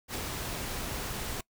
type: noise with ADSR envelope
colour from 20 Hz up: pink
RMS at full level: -34 dBFS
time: 0.08-1.41 s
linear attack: 62 ms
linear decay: 23 ms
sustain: -2 dB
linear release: 4 ms
effects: noise-tail reverb RT60 0.1 s tail -23 dB re dry